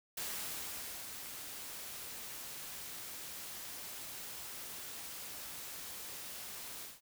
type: noise with ADSR envelope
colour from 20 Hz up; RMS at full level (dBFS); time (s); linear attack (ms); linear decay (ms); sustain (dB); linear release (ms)
white; -40; 0.17-7.01; 6; 850; -6; 180
effects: none